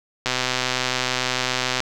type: click train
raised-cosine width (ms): 0.2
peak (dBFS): -4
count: 197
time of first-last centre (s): 0.26-1.803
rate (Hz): 127
effects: none